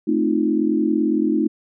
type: chord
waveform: sine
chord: F dominant seventh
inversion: first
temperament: equal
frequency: 220 / 261.6 / 311.1 / 349.2 Hz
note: A3 / C4 / Eb4 / F4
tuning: 0 / 0 / 0 / 0 cents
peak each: -22 / -24 / -19 / -24 dBFS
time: 0.07-1.48 s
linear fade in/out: 10 ms
effects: none